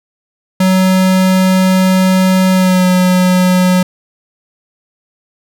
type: tone with pitch glide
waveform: square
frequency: 187 to 182.83 Hz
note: F#3 to F#3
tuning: +19 to -20 cents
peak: -8 dBFS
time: 0.6-3.83 s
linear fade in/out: 5 ms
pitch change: -39 cents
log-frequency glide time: 2.52-2.86 s
effects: none